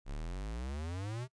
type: exponential sweep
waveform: square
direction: up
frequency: 32.76 to 131.2 Hz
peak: -38 dBFS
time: 0.05-1.28 s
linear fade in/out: 50 ms
effects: noise-tail reverb RT60 0.1 s tail -22 dB re dry + resampled to 22050 Hz